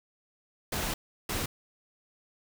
pink noise bursts at uneven times, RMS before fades -32 dBFS, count 2, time 0.72-0.94 / 1.29-1.46 s, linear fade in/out 5 ms, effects none

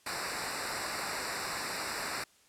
pink noise with comb filter, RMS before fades -36 dBFS, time 0.06-2.24 s, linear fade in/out 5 ms, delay 0.31 ms, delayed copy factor -0.95, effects white hiss -64 dBFS RMS until 2.48 s + low-pass 10000 Hz 12 dB/octave

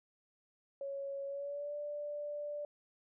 sine tone with pitch glide, 554.4 to 587.4 Hz, C#5 to D5, 0 to 0 cents, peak -38 dBFS, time 0.81-2.65 s, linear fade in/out 2 ms, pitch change +100 cents, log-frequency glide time 1.26-1.75 s, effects none

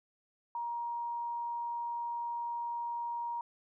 sine tone, 944 Hz, A#5, 22 cents sharp, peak -34 dBFS, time 0.55-3.41 s, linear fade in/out 2 ms, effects none

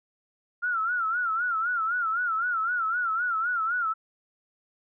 sine tone with vibrato, 1383 Hz, F6, 17 cents flat, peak -24 dBFS, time 0.62-3.94 s, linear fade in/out 20 ms, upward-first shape sine, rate 3.9 Hz, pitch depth 120 cents each way, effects none

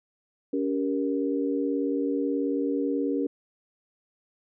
sine chord, G diminished, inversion second, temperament just, 282.2 / 392 / 470.4 Hz, Db4 / G4 / Bb4, +31 / 0 / +16 cents, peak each -26 / -31 / -30 dBFS, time 0.53-3.27 s, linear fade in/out 5 ms, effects none

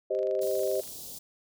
sine chord, C minor, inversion second, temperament equal, 392 / 523.3 / 622.3 Hz, G4 / C5 / Eb5, 0 / 0 / 0 cents, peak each -30 dBFS, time 0.1-0.81 s, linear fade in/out 10 ms
click train, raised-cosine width 0.2 ms, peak -34 dBFS, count 19, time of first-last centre 0.15-0.876 s, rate 24.8 Hz
white band-stop noise, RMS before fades -42 dBFS, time 0.41-1.19 s, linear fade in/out 10 ms, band 720 to 3800 Hz, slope 24 dB/octave
effects none

